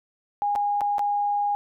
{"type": "tone with dropouts", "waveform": "sine", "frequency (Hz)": 819, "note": "G#5", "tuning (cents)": -24, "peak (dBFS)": -21, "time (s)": [0.42, 1.55], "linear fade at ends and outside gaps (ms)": 0, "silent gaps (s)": [[0.553, 0.559], [0.808, 0.815], [0.983, 0.993]], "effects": []}